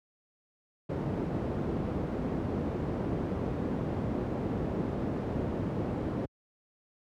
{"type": "low-pass noise", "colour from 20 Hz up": "white", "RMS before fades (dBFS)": -32, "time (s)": [0.89, 6.26], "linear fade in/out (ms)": 10, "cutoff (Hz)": 340, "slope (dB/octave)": 12, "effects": ["high-pass 60 Hz 12 dB/octave"]}